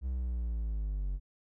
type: linear sweep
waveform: triangle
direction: down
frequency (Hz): 65.8 to 45.22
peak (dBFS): -29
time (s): 0.01-1.2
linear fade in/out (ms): 50
effects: none